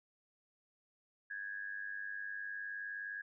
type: tone with amplitude modulation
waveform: sine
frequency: 1652 Hz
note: G#6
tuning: 10 cents flat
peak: -37 dBFS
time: 1.3-3.22 s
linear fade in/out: 10 ms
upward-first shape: sine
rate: 99.7 Hz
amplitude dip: 75%
effects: none